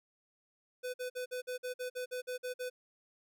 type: tone bursts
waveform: square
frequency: 501 Hz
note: B4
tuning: 25 cents sharp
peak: -37 dBFS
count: 12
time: 0.83-2.7 s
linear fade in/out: 20 ms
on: 110 ms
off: 50 ms
effects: none